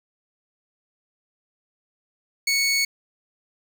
20% pulse tone, 2217 Hz, C#7, in tune, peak -14 dBFS, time 2.47-2.85 s, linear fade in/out 5 ms, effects none

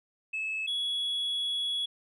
sine tone pair in turn, 2599 / 3365 Hz, E7 / G#7, -25 / +22 cents, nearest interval major third, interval 447 cents, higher second, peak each -29 / -26 dBFS, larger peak second, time 0.33-0.67 / 0.67-1.86 s, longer second, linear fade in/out 10 ms, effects tanh soft clip ceiling -27 dBFS

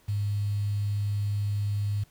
sine tone with quantisation, 102.4 Hz, G#2, 24 cents flat, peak -25 dBFS, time 0.08-2.04 s, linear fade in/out 10 ms, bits 8, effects pink hiss -62 dBFS RMS until 2.1 s

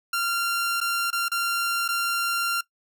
sawtooth tone with dropouts, 1383 Hz, F6, 17 cents flat, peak -19 dBFS, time 0.13-2.61 s, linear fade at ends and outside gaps 5 ms, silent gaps 0.804-0.812 / 1.105-1.128 / 1.284-1.316 / 1.88-1.887 s, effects noise-tail reverb RT60 0.1 s tail -20 dB re dry

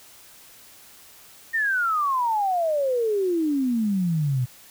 sine exponential sweep, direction down, 1864.7 to 120.9 Hz, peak -20 dBFS, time 1.53-4.46 s, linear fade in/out 20 ms, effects white hiss -49 dBFS RMS until 4.7 s

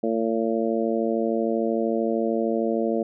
harmonic tone, 113.1 Hz, A2, 48 cents sharp, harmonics 2 / 3 / 4 / 5 / 6, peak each -26 / -27 / -27 / -28 / -31 dBFS, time 0.03-3.03 s, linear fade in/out 5 ms, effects none

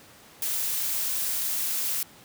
blue noise, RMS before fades -28 dBFS, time 0.42-2.03 s, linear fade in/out 2 ms, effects pink hiss -51 dBFS RMS until 2.24 s + high-pass 100 Hz 12 dB/octave

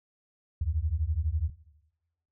sine beating tone pair, 72.6 / 84.6 Hz, D2 / E2, -19 / +45 cents, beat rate 12 Hz, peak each -29 dBFS, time 0.61-1.5 s, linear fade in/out 5 ms, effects noise-tail reverb RT60 1.0 s tail -19 dB re dry

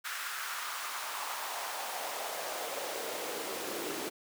pink noise with high-pass filter sweep, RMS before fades -38 dBFS, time 0.04-4.1 s, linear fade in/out 20 ms, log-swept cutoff 1500 to 330 Hz, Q 2.4, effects none

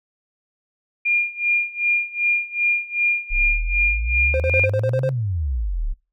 sine tone with tremolo, 2411 Hz, D7, 45 cents sharp, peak -14 dBFS, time 1.05-4.66 s, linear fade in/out 10 ms, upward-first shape sine, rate 2.6 Hz, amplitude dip 90%
sine exponential two-way sweep, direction up then down, 30.87 to 138.59 to 31.66 Hz, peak -20 dBFS, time 3.3-5.94 s, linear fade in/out 20 ms, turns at 5.09 s
triangle tone bursts, 524 Hz, C5, 2 cents sharp, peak -17 dBFS, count 8, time 4.34-5.091 s, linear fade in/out 0 ms, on 58 ms, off 41 ms
effects noise-tail reverb RT60 0.3 s tail -23 dB re dry

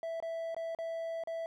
triangle tone with dropouts, 659.3 Hz, E5, in tune, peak -33 dBFS, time 0.03-1.46 s, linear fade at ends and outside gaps 1 ms, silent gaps 0.202-0.225 / 0.546-0.565 / 0.749-0.787 / 1.237-1.273 s, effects none

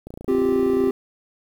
click train, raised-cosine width 2 ms, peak -22 dBFS, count 24, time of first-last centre 0.07-0.874 s, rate 28.6 Hz
triangle chord, C suspended fourth, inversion none, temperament equal, 261.6 / 349.2 / 392 Hz, C4 / F4 / G4, 0 / 0 / 0 cents, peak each -20 / -23 / -17 dBFS, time 0.28-0.91 s, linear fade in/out 5 ms
effects 8-bit

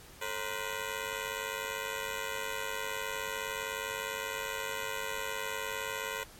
10% pulse ring-modulated tone, 493.9 Hz, B4, in tune, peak -23 dBFS, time 0.21-6.24 s, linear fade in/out 10 ms, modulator 49.8 Hz, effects pink hiss -53 dBFS RMS until 6.39 s + MP3 64 kbps

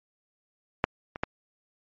clicks, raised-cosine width 0.5 ms, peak -6 / -20 / -11 dBFS, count 3, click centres 0.841 / 1.159 / 1.235 s, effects MP3 32 kbps

